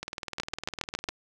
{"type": "two click trains", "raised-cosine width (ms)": 0.2, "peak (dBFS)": [-13, -17], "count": [6, 22], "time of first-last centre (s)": [[0.4, 1.088], [0.03, 1.091]], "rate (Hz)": [7.27, 19.8], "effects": []}